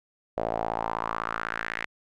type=tone with band-pass filter sweep; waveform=sawtooth; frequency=56 Hz; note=A1; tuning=31 cents sharp; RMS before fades=-31 dBFS; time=0.37-1.86 s; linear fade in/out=10 ms; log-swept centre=610 to 2000 Hz; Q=3.6; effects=none